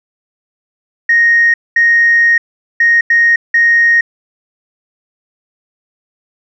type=tone bursts at uneven times; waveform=sine; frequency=1864.7 Hz; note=A#6; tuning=in tune; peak=-5 dBFS; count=5; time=1.09-1.54 / 1.76-2.38 / 2.8-3.01 / 3.1-3.36 / 3.54-4.01 s; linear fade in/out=5 ms; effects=tanh soft clip ceiling -1 dBFS